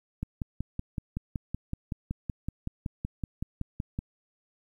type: click train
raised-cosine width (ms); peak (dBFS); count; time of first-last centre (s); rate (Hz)
5; -19; 21; 0.23-3.989; 5.32
effects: 10-bit